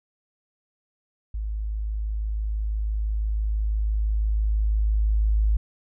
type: tone with level ramp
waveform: sine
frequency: 53 Hz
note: G#1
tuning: 36 cents sharp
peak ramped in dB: -26 to -17 dBFS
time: 1.34-5.57 s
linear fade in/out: 5 ms
effects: none